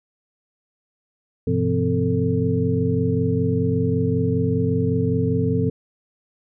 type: tone cluster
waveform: sine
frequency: 100.2 / 125.4 / 169.5 / 257.9 / 444.4 Hz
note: G2 / B2 / E3 / C4 / A4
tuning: +38 / +27 / +49 / -25 / +17 cents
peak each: -24 dBFS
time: 1.47-5.7 s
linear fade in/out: 5 ms
effects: none